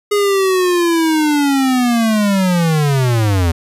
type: linear sweep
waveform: square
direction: down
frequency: 415.3 to 80.5 Hz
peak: -12 dBFS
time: 0.11-3.52 s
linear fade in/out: 10 ms
effects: resampled to 32000 Hz